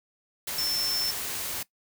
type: tone in noise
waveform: sine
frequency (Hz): 5350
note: E8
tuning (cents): +25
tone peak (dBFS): -25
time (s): 0.58-1.11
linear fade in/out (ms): 5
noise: white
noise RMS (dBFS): -33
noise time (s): 0.47-1.63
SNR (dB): +5
effects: noise-tail reverb RT60 0.1 s tail -19 dB re dry